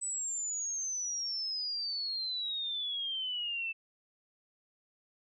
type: exponential sweep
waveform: sine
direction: down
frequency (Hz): 8030 to 2637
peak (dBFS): -33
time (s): 0.01-3.73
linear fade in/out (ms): 20
effects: none